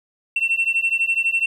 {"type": "beating tone pair", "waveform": "sine", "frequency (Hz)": [2700, 2712], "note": ["E7", "E7"], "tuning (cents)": [41, 49], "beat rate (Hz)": 12, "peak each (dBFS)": -19, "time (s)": [0.36, 1.46], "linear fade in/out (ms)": 5, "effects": ["tanh soft clip ceiling -13 dBFS", "9-bit"]}